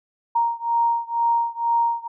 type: beating tone pair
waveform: sine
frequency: 932.3 / 934.4 Hz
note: A#5 / A#5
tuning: 0 / +4 cents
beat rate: 2.1 Hz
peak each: -21 / -22 dBFS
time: 0.35-2.08 s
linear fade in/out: 10 ms
effects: none